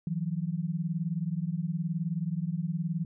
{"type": "beating tone pair", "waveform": "sine", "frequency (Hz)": [160, 179], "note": ["D#3", "F3"], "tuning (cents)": [49, 43], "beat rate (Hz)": 19, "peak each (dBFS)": [-31, -32], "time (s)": [0.07, 3.05], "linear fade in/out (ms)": 2, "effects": []}